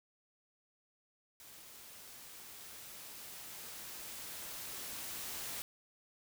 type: noise with level ramp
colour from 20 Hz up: white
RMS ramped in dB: -55 to -42 dBFS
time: 1.4-5.62 s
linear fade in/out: 0 ms
effects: none